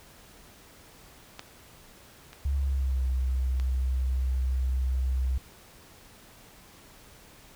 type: clicks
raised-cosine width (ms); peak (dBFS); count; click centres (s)
0.2; -20 / -28 / -24; 3; 1.394 / 2.331 / 3.599
type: tone with pitch glide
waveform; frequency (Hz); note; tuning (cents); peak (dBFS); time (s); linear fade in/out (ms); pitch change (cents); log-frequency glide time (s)
sine; 69.3 to 64.29; C#2 to C2; 0 to -30; -24; 2.45-5.38; 5; -130; 2.56-3.04
effects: pink hiss -53 dBFS RMS until 7.55 s